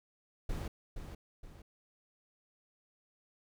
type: noise with echo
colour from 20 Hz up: brown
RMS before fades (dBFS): -37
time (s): 0.49-0.68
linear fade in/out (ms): 5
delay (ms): 470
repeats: 2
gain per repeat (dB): -7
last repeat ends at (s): 1.62
effects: none